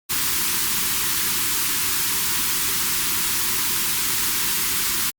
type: band-stop noise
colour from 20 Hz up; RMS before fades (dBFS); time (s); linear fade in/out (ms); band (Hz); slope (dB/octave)
white; -22; 0.09-5.11; 20; 410 to 880; 96
effects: Opus 48 kbps